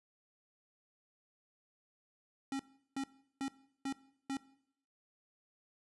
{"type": "tone bursts", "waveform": "square", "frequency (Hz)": 271.8, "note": "C#4", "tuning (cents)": -34, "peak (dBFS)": -36, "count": 5, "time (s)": [2.52, 4.37], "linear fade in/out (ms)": 2, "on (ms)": 74, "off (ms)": 370, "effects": ["noise-tail reverb RT60 0.7 s tail -19 dB re dry", "resampled to 24000 Hz"]}